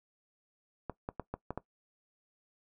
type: clicks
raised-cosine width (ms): 1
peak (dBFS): -22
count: 6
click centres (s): 0.897 / 1.089 / 1.197 / 1.34 / 1.506 / 1.576
effects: noise-tail reverb RT60 0.1 s tail -18 dB re dry